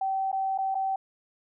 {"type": "tone with dropouts", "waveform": "sine", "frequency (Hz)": 771, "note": "G5", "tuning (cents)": -29, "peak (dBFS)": -25, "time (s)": [0.01, 0.96], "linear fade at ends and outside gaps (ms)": 5, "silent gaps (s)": [[0.317, 0.327], [0.578, 0.585], [0.746, 0.751]], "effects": []}